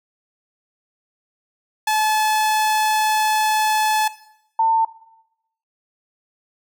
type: tone pair in turn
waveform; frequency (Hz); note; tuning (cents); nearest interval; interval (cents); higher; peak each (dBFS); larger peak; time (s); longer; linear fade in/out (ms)
sawtooth / sine; 862 / 898.6; A5 / A5; -36 / +36; minor second; 72; second; -13; neither; 1.87-4.08 / 4.59-4.85; first; 5
effects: noise-tail reverb RT60 0.8 s tail -17 dB re dry